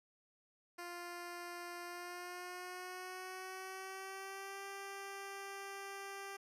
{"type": "tone with pitch glide", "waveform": "10% pulse", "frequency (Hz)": [349.2, 394.2], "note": ["F4", "G4"], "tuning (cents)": [0, 10], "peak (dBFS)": -37, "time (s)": [0.78, 6.37], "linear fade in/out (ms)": 10, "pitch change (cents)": 210, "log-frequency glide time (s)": [1.83, 4.64], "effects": ["resampled to 32000 Hz"]}